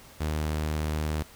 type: tone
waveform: sawtooth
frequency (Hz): 76.9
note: D#2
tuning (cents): -20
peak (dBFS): -23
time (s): 0.2-1.23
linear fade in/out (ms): 10
effects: pink hiss -51 dBFS RMS until 1.35 s